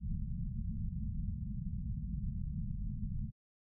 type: low-pass noise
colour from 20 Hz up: pink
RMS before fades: -38 dBFS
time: 0-3.32 s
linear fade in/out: 50 ms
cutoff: 220 Hz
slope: 96 dB/octave
effects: none